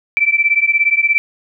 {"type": "beating tone pair", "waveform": "sine", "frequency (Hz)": [2321, 2338], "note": ["D7", "D7"], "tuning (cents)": [-21, -8], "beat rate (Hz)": 17, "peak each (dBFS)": -14, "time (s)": [0.17, 1.18], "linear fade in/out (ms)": 0, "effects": []}